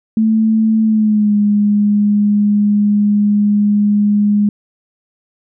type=tone with pitch glide; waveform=sine; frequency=220.2 to 206.6 Hz; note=A3 to G#3; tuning=+2 to -9 cents; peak=-9 dBFS; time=0.17-4.49 s; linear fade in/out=2 ms; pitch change=-111 cents; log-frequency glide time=0.83-1.35 s; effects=none